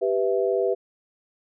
sine chord, E minor, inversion first, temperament equal, 392 / 493.9 / 659.3 Hz, G4 / B4 / E5, 0 / 0 / 0 cents, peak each -23 / -24 / -27 dBFS, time 0.01-0.75 s, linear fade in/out 20 ms, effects none

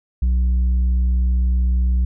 sine tone with tanh clipping, 61.74 Hz, B1, in tune, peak -15 dBFS, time 0.22-2.05 s, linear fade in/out 5 ms, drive 4 dB, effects none

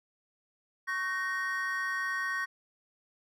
triangle chord, G diminished, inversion second, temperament equal with one note detuned, 1108.7 / 1529.5 / 1864.7 Hz, Db6 / G6 / Bb6, 0 / -43 / 0 cents, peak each -35 / -34 / -31 dBFS, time 0.87-2.46 s, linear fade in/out 20 ms, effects none

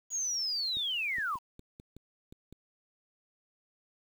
sine linear sweep, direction down, 6790 to 894 Hz, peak -30 dBFS, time 0.1-1.39 s, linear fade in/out 50 ms
clicks, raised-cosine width 3 ms, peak -36 dBFS, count 8, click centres 0.77 / 1.184 / 1.356 / 1.594 / 1.799 / 1.966 / 2.325 / 2.526 s
effects 9-bit

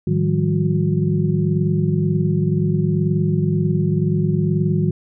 sine tone cluster, 106.5 / 155.1 / 177.1 / 195.8 / 363.6 Hz, G#2 / D#3 / F3 / G3 / F#4, +44 / -5 / +24 / -2 / -30 cents, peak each -23 / -18 / -24 / -23 / -25 dBFS, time 0.07-4.91 s, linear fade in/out 5 ms, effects none

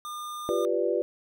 square tone, 1207 Hz, D6, 47 cents sharp, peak -35 dBFS, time 0.05-0.65 s, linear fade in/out 0 ms
sine chord, G dominant seventh, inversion third, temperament equal, 349.2 / 392 / 493.9 / 587.3 Hz, F4 / G4 / B4 / D5, 0 / 0 / 0 / 0 cents, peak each -29 / -29 / -28 / -30 dBFS, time 0.49-1.02 s, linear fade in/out 0 ms
effects none

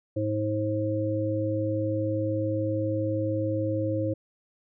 harmonic tone, 106.5 Hz, G#2, 44 cents sharp, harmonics 1 / 3 / 5, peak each -29 / -29 / -29 dBFS, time 0.16-4.14 s, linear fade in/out 10 ms, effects none

